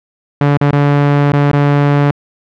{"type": "tone with dropouts", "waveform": "sawtooth", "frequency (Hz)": 143.8, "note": "D3", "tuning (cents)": -36, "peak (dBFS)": -4, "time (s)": [0.41, 2.11], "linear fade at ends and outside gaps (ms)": 2, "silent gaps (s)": [[0.573, 0.612], [0.711, 0.728], [1.32, 1.332], [1.515, 1.532]], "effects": ["low-pass 2000 Hz 12 dB/octave"]}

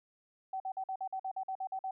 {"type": "tone bursts", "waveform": "sine", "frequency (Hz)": 763, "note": "G5", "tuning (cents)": -47, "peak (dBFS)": -34, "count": 12, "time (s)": [0.53, 1.91], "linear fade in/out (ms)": 5, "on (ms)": 71, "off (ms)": 48, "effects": []}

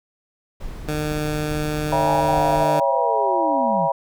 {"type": "noise", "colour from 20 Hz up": "brown", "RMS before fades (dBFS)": -32, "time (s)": [0.6, 2.65], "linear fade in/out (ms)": 10}
{"type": "tone", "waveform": "15% pulse", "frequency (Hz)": 151.3, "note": "D#3", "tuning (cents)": -48, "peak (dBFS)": -16, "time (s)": [0.88, 2.8], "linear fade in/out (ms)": 5}
{"type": "chord", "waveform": "sine", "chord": "C# diminished seventh", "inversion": "none", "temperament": "just", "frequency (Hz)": [554.4, 665.2, 798.3, 957.9], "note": ["C#5", "E5", "G5", "Bb5"], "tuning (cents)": [0, 16, 31, 47], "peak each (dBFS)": [-24, -23, -24, -21], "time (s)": [1.92, 3.92], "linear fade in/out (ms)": 5}
{"type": "linear sweep", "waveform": "sine", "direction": "down", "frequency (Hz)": [880, 146.83], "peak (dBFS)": -24, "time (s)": [2.04, 3.89], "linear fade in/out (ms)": 50}
{"effects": []}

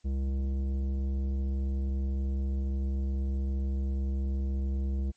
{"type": "tone with tanh clipping", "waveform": "triangle", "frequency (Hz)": 67.2, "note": "C2", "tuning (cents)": 47, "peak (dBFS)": -29, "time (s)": [0.04, 5.12], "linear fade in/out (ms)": 20, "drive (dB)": 16, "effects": ["white hiss -70 dBFS RMS until 5.16 s", "MP3 32 kbps"]}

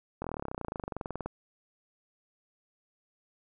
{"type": "slowing click train", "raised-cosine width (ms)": 1, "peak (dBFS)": -21, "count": 30, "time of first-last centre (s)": [0.22, 1.26], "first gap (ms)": 23, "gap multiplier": 1.03, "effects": []}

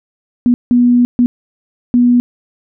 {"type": "tone bursts at uneven times", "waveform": "sine", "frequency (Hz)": 243.6, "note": "B3", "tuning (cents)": -24, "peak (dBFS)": -6, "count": 4, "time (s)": [[0.46, 0.54], [0.71, 1.05], [1.19, 1.26], [1.94, 2.2]], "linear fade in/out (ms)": 0, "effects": []}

